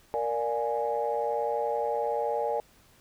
sine chord, Bb dominant seventh, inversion none, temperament equal, 466.2 / 587.3 / 698.5 / 830.6 Hz, Bb4 / D5 / F5 / Ab5, 0 / 0 / 0 / 0 cents, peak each -30 / -31 / -36 / -30 dBFS, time 0.14-2.6 s, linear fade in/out 0 ms, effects tanh soft clip ceiling -17 dBFS + pink hiss -60 dBFS RMS until 3 s

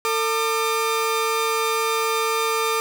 sawtooth tone pair together, 449.5 / 1200 Hz, A4 / D6, +37 / +37 cents, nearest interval octave + perfect fourth, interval 1700 cents, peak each -19 dBFS, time 0.05-2.8 s, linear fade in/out 0 ms, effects none

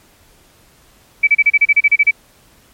sine tone bursts, 2299 Hz, D7, 37 cents flat, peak -6 dBFS, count 12, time 1.23-2.11 s, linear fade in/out 10 ms, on 44 ms, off 32 ms, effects pink hiss -50 dBFS RMS until 2.73 s + MP3 64 kbps

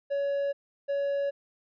triangle tone pair in turn, 562 / 562 Hz, C#5 / C#5, +24 / +24 cents, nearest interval unison, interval 0 cents, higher neither, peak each -24 dBFS, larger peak neither, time 0.1-0.53 / 0.88-1.31 s, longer neither, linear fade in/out 20 ms, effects resampled to 11025 Hz

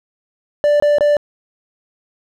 triangle tone bursts, 587.3 Hz, D5, in tune, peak -8 dBFS, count 3, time 0.64-1.168 s, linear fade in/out 0 ms, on 160 ms, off 24 ms, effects none

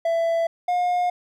triangle tone pair in turn, 666 / 714.6 Hz, E5 / F5, +18 / +40 cents, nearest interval minor second, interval 122 cents, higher second, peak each -17 dBFS, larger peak neither, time 0.05-0.47 / 0.68-1.1 s, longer neither, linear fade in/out 5 ms, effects none

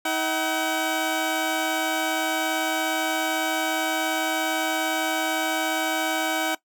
15% pulse tone pair together, 318.7 / 758 Hz, D#4 / F#5, +42 / +42 cents, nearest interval octave + minor third, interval 1500 cents, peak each -20 / -19 dBFS, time 0.05-6.55 s, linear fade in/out 5 ms, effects noise-tail reverb RT60 0.1 s tail -18 dB re dry

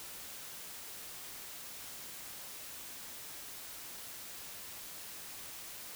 silence, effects white hiss -47 dBFS RMS until 5.95 s

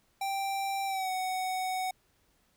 square tone with pitch glide, 784 to 745.6 Hz, G5 to F#5, 0 to +13 cents, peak -31 dBFS, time 0.21-1.91 s, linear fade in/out 5 ms, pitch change -87 cents, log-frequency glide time 0.86-1.11 s, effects pink hiss -70 dBFS RMS until 2.56 s

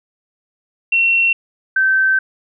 sine tone pair in turn, 2721 / 1547.5 Hz, F7 / G6, -46 / -23 cents, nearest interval minor seventh, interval 977 cents, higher first, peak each -11 dBFS, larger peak neither, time 0.92-1.33 / 1.76-2.19 s, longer second, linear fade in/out 5 ms, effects none

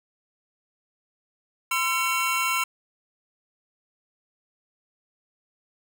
square tone cluster, 1030 / 1347 / 2233 / 2736 Hz, C6 / E6 / C#7 / F7, -28 / +37 / +12 / -36 cents, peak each -29 dBFS, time 1.71-2.64 s, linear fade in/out 5 ms, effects none

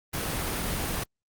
pink noise, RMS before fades -30 dBFS, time 0.13-1.04 s, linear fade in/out 10 ms, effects Opus 32 kbps

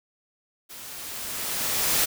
white noise with level ramp, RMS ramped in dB -42 to -21 dBFS, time 0.69-2.06 s, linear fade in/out 20 ms, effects none

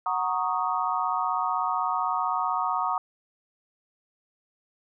sine chord, D# minor seventh, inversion first, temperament equal, 740 / 932.3 / 1108.7 / 1244.5 Hz, F#5 / A#5 / C#6 / D#6, 0 / 0 / 0 / 0 cents, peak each -30 / -29 / -30 / -29 dBFS, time 0.06-2.98 s, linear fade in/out 2 ms, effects none

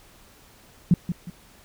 sine tone with echo, 174.61 Hz, F3, in tune, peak -12 dBFS, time 0.91-0.94 s, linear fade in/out 2 ms, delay 180 ms, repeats 2, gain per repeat -10 dB, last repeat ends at 1.3 s, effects pink hiss -53 dBFS RMS until 1.64 s

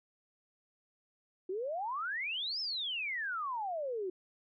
sine exponential two-way sweep, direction up then down, 355.2 to 5370 to 355.2 Hz, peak -34 dBFS, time 1.49-4.1 s, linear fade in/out 5 ms, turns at 2.6 s, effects none

